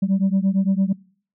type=beating tone pair; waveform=sine; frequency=189.4 / 198.2 Hz; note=F#3 / G3; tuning=+41 / +19 cents; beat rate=8.8 Hz; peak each=-17 / -18 dBFS; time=0.02-0.93 s; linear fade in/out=10 ms; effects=noise-tail reverb RT60 0.5 s tail -25 dB re dry + tanh soft clip ceiling -13 dBFS